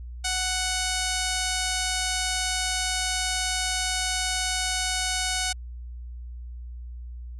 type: tone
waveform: 5% pulse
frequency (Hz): 741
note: F#5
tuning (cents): +2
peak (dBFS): -13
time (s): 0.24-5.53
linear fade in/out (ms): 10
effects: added 60 Hz sine -35 dBFS peak until 7.39 s + resampled to 24000 Hz